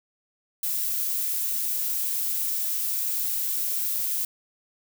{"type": "noise", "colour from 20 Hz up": "violet", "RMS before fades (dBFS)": -27, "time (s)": [0.63, 4.25], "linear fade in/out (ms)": 2, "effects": []}